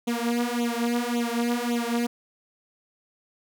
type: tone with flanger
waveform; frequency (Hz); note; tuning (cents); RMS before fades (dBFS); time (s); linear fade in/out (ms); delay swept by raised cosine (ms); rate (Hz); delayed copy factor
sawtooth; 237.8; A#3; +35; -26; 0.07-2.07; 10; 0.29 to 4.69; 1.8; +0.95
effects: none